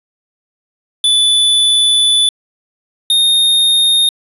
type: tone pair in turn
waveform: square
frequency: 3481 / 3688 Hz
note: A7 / A#7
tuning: -19 / -19 cents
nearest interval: minor second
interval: 100 cents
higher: second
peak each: -9 dBFS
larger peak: neither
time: 1.04-2.29 / 3.1-4.09 s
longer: first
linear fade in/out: 2 ms
effects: resampled to 32000 Hz + 7-bit